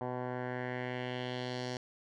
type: tone with low-pass filter sweep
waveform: 10% pulse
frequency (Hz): 125.2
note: B2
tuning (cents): +24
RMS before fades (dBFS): -38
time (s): 0.01-1.77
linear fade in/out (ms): 2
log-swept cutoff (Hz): 980 to 5400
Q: 2.2
effects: none